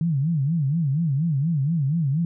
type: tone with vibrato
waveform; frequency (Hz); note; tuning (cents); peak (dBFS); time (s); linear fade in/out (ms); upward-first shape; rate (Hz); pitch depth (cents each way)
sine; 151.2; D#3; -49; -19; 0.01-2.25; 2; sine; 4.2; 220
effects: none